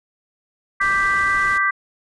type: chord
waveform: sine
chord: G major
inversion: second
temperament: equal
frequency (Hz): 1174.7 / 1568 / 1975.5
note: D6 / G6 / B6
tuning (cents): 0 / 0 / 0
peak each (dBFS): -20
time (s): 0.8-1.71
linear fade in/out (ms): 10
type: noise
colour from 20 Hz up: pink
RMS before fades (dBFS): -35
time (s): 0.81-1.58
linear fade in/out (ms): 5
effects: resampled to 22050 Hz

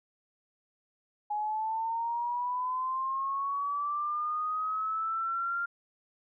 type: linear sweep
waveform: sine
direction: up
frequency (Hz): 832 to 1396.9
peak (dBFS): -29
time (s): 1.3-5.66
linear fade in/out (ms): 10
effects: none

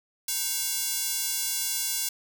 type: tone with high-pass filter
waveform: square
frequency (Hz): 310.8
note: D#4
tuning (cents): -2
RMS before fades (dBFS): -29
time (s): 0.28-2.09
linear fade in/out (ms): 5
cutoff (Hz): 6000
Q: 0.72
effects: none

